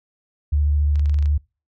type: tone with vibrato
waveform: sine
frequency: 73.42 Hz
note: D2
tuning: in tune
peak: -15 dBFS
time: 0.52-1.38 s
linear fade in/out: 10 ms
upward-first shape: square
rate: 14 Hz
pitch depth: 17 cents each way
type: clicks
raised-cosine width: 0.2 ms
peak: -24 dBFS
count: 8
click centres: 0.957 / 0.995 / 1.058 / 1.096 / 1.143 / 1.188 / 1.226 / 1.258 s
effects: noise-tail reverb RT60 0.3 s tail -25 dB re dry